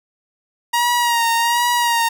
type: tone with vibrato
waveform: sawtooth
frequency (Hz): 944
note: A#5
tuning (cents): +22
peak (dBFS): -11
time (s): 0.73-2.09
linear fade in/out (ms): 10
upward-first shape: sine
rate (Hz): 1.3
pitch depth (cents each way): 40
effects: none